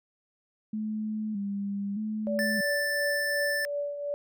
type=tone with vibrato; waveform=sine; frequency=207.7 Hz; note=G#3; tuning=in tune; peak=-29 dBFS; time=0.73-2.61 s; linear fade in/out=5 ms; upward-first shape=square; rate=0.81 Hz; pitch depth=63 cents each way
type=tone with tremolo; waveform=sine; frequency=577 Hz; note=D5; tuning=31 cents flat; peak=-27 dBFS; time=2.27-4.14 s; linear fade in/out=0 ms; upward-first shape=triangle; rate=2.8 Hz; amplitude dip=60%
type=tone; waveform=square; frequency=1765 Hz; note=A6; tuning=5 cents sharp; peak=-28 dBFS; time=2.39-3.65 s; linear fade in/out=0 ms
effects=none